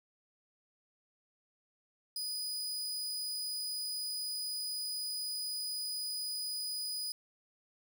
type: tone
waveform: sawtooth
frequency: 4964 Hz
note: D#8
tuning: 5 cents flat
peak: -33 dBFS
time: 2.16-7.12 s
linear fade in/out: 2 ms
effects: none